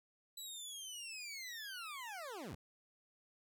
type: linear sweep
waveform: 20% pulse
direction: down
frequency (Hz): 3973 to 55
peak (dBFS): -40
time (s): 0.37-2.55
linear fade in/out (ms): 5
effects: none